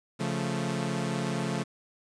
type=chord; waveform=sawtooth; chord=Db augmented; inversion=none; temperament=equal; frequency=138.59 / 174.61 / 220 Hz; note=Db3 / F3 / A3; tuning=0 / 0 / 0 cents; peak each=-29 dBFS; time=0.19-1.64 s; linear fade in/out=20 ms; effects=resampled to 22050 Hz + 9-bit